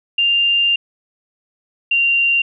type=tone pair in turn; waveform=sine; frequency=2794 / 2771 Hz; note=F7 / F7; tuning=0 / -14 cents; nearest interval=unison; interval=14 cents; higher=first; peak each=-12 dBFS; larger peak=neither; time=0.18-0.76 / 1.91-2.42 s; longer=first; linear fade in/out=5 ms; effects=none